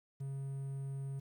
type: tone with quantisation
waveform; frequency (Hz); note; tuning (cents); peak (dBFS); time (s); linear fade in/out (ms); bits
triangle; 136.8; C#3; -23; -36; 0.2-1.2; 10; 11
effects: none